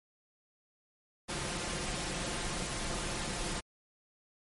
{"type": "noise with comb filter", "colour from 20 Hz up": "pink", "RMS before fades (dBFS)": -36, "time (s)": [1.28, 3.61], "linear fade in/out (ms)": 20, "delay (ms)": 5.7, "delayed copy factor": 0.5, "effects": ["MP3 48 kbps"]}